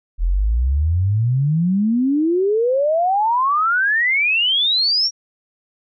sine exponential sweep, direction up, 39.91 to 5700 Hz, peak -14 dBFS, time 0.18-5.11 s, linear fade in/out 50 ms, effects none

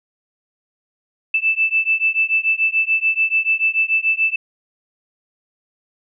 sine beating tone pair, 2637 / 2643.9 Hz, E7 / E7, 0 / +5 cents, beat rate 6.9 Hz, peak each -18 dBFS, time 1.34-4.36 s, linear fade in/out 5 ms, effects none

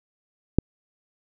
click, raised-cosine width 3 ms, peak -3 dBFS, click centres 0.586 s, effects none

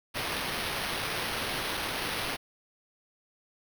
violet noise with sample-and-hold, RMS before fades -33 dBFS, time 0.14-2.37 s, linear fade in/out 20 ms, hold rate 7350 Hz, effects none

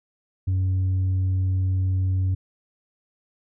sine tone with tanh clipping, 93.6 Hz, F#2, 20 cents sharp, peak -20 dBFS, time 0.47-2.35 s, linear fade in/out 10 ms, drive 2 dB, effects none

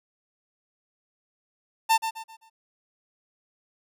45% pulse tone with echo, 895 Hz, A5, 29 cents sharp, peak -17 dBFS, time 1.89-1.98 s, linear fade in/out 20 ms, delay 130 ms, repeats 4, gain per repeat -9 dB, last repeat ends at 2.5 s, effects none

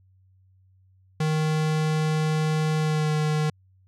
square tone with pitch glide, 155.56 to 153.15 Hz, D#3 to D#3, 0 to -27 cents, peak -22 dBFS, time 1.2-3.5 s, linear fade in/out 5 ms, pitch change -27 cents, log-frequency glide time 2.78-3.11 s, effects added 94 Hz sine -56 dBFS peak until 3.87 s + low-pass 8000 Hz 12 dB/octave

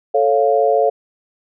sine chord, A augmented, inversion none, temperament equal, 440 / 554.4 / 698.5 Hz, A4 / C#5 / E#5, 0 / 0 / 0 cents, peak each -16 dBFS, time 0.14-0.9 s, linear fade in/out 10 ms, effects none

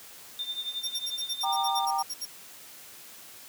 sine tone with tremolo, 3603 Hz, A7, 40 cents sharp, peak -28 dBFS, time 0.39-1.85 s, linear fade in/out 2 ms, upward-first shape triangle, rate 11 Hz, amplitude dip 85%
sawtooth tone bursts, 5580 Hz, F8, 2 cents flat, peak -29 dBFS, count 13, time 0.83-2.256 s, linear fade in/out 10 ms, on 46 ms, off 69 ms
sine chord, G minor, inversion none, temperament equal with one note detuned, 784 / 932.3 / 1199.3 Hz, G5 / Bb5 / D6, 0 / 0 / +36 cents, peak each -28 / -30 / -33 dBFS, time 1.43-2.03 s, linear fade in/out 10 ms
effects white hiss -48 dBFS RMS until 3.48 s + high-pass 100 Hz 12 dB/octave

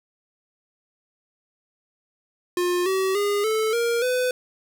square tone with pitch steps, 355.4 / 380.9 / 408.2 / 437.5 / 469 / 502.6 Hz, F4 / G4 / G#4 / A4 / A#4 / B4, +30 / -50 / -30 / -10 / +11 / +30 cents, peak -21 dBFS, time 2.57-4.31 s, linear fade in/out 2 ms, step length 290 ms, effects 9-bit

